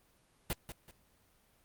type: noise with echo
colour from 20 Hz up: pink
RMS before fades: -34 dBFS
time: 0.5-0.53 s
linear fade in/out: 0 ms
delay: 190 ms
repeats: 2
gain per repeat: -10 dB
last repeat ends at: 0.91 s
effects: pink hiss -69 dBFS RMS until 1.64 s + Opus 32 kbps